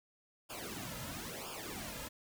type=noise with flanger; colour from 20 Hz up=pink; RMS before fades=-44 dBFS; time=0.49-2.09 s; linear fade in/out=20 ms; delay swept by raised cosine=0.5 to 2.7 ms; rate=1 Hz; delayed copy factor=-0.85; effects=none

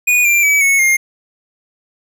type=tone with pitch steps; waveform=square; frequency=2462 / 2373 / 2287 / 2204 / 2124 Hz; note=D#7 / D7 / D7 / C#7 / C7; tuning=-19 / +17 / -47 / -11 / +25 cents; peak=-10 dBFS; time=0.07-0.97 s; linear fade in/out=10 ms; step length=180 ms; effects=none

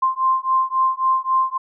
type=beating tone pair; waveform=sine; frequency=1046.5 / 1050.2 Hz; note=C6 / C6; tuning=0 / +6 cents; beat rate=3.7 Hz; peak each=-19 dBFS; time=0.02-1.58 s; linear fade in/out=10 ms; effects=none

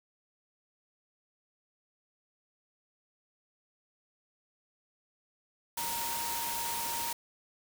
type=tone in noise; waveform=sine; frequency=932.3 Hz; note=A#5; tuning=in tune; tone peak=-37 dBFS; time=5.77-7.13 s; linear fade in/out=5 ms; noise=white; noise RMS=-36 dBFS; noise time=5.77-7.13 s; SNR=-4 dB; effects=none

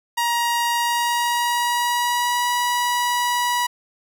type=tone with pitch glide; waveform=sawtooth; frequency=946 to 972 Hz; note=A#5 to B5; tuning=+25 to -28 cents; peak=-15 dBFS; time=0.17-3.67 s; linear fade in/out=10 ms; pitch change=+47 cents; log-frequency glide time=0.74-2.49 s; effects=none

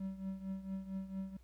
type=tone with tremolo; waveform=triangle; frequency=191.7 Hz; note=G3; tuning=38 cents flat; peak=-34 dBFS; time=0-1.37 s; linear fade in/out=5 ms; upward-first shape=triangle; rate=4.4 Hz; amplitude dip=80%; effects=added 60 Hz sine -58 dBFS peak until 1.43 s + pink hiss -74 dBFS RMS until 1.43 s

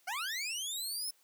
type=linear sweep; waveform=20% pulse; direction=up; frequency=687 to 5340 Hz; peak=-30 dBFS; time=0.07-1.11 s; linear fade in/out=10 ms; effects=white hiss -68 dBFS RMS until 1.23 s + high-pass 300 Hz 12 dB/octave

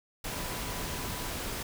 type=tone in noise; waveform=sine; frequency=987.8 Hz; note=B5; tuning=in tune; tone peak=-47 dBFS; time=0.32-1.28 s; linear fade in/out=5 ms; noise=pink; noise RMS=-36 dBFS; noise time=0.24-1.63 s; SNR=-14 dB; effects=none

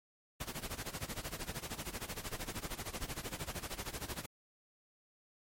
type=noise with tremolo; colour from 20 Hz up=pink; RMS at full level=-39 dBFS; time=0.4-4.26 s; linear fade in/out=5 ms; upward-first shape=sine; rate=13 Hz; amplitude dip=85%; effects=MP3 64 kbps

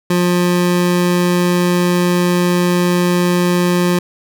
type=tone; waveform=25% pulse; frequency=177.1 Hz; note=F3; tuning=24 cents sharp; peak=-8 dBFS; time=0.1-3.99 s; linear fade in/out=5 ms; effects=none

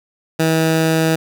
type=tone; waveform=15% pulse; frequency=161 Hz; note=E3; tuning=41 cents flat; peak=-7 dBFS; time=0.39-1.16 s; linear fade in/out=10 ms; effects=none

